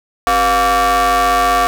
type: ring-modulated tone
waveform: 40% pulse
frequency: 220.9 Hz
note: A3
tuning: 7 cents sharp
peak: -7 dBFS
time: 0.27-1.67 s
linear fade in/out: 0 ms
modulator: 931 Hz
effects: none